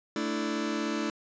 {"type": "chord", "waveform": "sawtooth", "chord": "A suspended fourth", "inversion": "none", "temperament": "just", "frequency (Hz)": [220, 293.3, 330], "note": ["A3", "D4", "E4"], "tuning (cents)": [0, -2, 2], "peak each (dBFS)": -29, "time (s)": [0.16, 1.1], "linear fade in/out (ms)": 2, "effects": ["resampled to 16000 Hz"]}